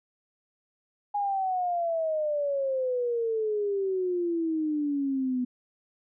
sine exponential sweep, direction down, 827 to 246.9 Hz, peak -25 dBFS, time 1.14-5.45 s, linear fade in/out 10 ms, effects none

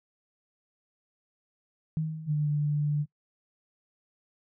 sine tone with exponential decay, 157.5 Hz, D#3, 21 cents sharp, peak -24 dBFS, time 1.97-2.71 s, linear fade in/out 0 ms, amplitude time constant 160 ms
sine tone with pitch glide, 150 to 147.76 Hz, D3 to D3, +37 to +11 cents, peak -24 dBFS, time 2.26-3.06 s, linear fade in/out 50 ms, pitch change -26 cents, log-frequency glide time 2.4-2.49 s
effects noise-tail reverb RT60 0.1 s tail -23 dB re dry

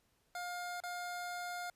25% pulse tone with dropouts, 709 Hz, F5, 26 cents sharp, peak -36 dBFS, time 0.35-1.7 s, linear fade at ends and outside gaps 2 ms, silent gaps 0.803-0.836 s, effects pink hiss -75 dBFS RMS until 1.75 s + resampled to 32000 Hz

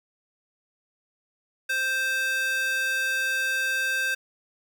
square tone with high-pass filter, 523.3 Hz, C5, in tune, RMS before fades -26 dBFS, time 1.69-4.15 s, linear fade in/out 10 ms, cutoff 1800 Hz, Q 3.9, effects 9-bit

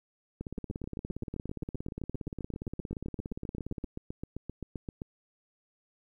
two click trains, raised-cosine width 3 ms, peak -24 / -24 dBFS, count 60 / 35, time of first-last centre 0.41-3.84 / 0.58-5.019 s, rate 17.2 / 7.66 Hz, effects 11-bit

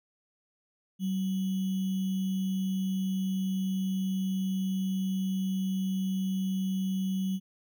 sine tone with sample-and-hold, 189.8 Hz, F#3, 44 cents sharp, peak -27 dBFS, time 0.99-7.4 s, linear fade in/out 50 ms, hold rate 3150 Hz, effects none

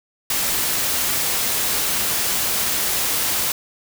white noise, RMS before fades -21 dBFS, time 0.3-3.52 s, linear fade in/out 2 ms, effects none

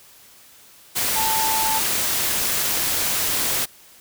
sine tone in noise, 883 Hz, A5, 6 cents sharp, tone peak -22 dBFS, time 1.15-1.8 s, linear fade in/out 20 ms, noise white, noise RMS -22 dBFS, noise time 0.95-3.66 s, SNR -3 dB, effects white hiss -49 dBFS RMS until 4 s

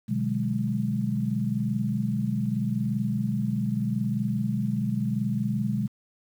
sine chord, G# half-diminished seventh, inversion first, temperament just, 124.59 / 149.51 / 186.89 / 207.7 Hz, B2 / D3 / F#3 / G#3, +16 / +31 / +18 / 0 cents, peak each -29 / -33 / -32 / -27 dBFS, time 0.08-5.88 s, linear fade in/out 20 ms, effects 9-bit

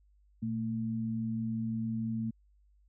sine tone pair together, 117.79 / 223.9 Hz, A#2 / A3, +18 / +30 cents, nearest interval major seventh, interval 1112 cents, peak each -37 / -32 dBFS, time 0.42-2.31 s, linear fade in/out 10 ms, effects added 50 Hz sine -62 dBFS peak until 2.88 s

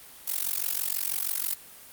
blue noise with amplitude modulation, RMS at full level -25 dBFS, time 0.27-1.55 s, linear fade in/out 10 ms, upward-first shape sine, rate 46.2 Hz, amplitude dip 95%, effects white hiss -48 dBFS RMS until 1.92 s + Opus 32 kbps

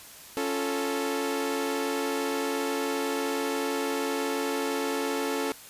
sawtooth chord, Db augmented, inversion none, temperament equal, 277.2 / 349.2 / 440 Hz, Db4 / F4 / A4, 0 / 0 / 0 cents, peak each -27 / -32 / -26 dBFS, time 0.37-5.52 s, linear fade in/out 0 ms, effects white hiss -47 dBFS RMS until 5.69 s + resampled to 32000 Hz

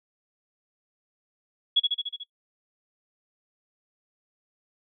sine tone with echo, 3359 Hz, G#7, 19 cents sharp, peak -16 dBFS, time 1.76-1.8 s, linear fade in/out 10 ms, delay 73 ms, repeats 6, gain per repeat -3 dB, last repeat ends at 2.238 s, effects noise-tail reverb RT60 0.1 s tail -23 dB re dry

